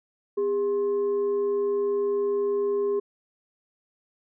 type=tone with frequency modulation; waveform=sine; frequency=405.1 Hz; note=G#4; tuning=43 cents flat; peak=-22 dBFS; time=0.37-3 s; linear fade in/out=10 ms; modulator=657 Hz; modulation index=0.25; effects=none